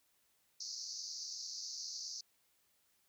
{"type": "band-pass noise", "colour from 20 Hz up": "pink", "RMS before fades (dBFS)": -45, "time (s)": [0.6, 2.21], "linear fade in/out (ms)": 5, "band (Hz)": [4400, 6400], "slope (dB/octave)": 96, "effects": ["white hiss -75 dBFS RMS until 3.08 s"]}